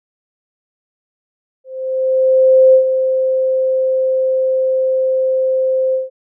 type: tone with ADSR envelope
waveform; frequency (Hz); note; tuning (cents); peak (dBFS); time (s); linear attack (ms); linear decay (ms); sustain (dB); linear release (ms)
sine; 522; C5; -4; -4; 1.64-6.1; 1100; 95; -8; 160
effects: none